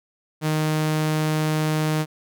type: tone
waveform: sawtooth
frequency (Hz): 155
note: D#3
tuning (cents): -6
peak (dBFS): -16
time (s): 0.41-2.06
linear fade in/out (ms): 50
effects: none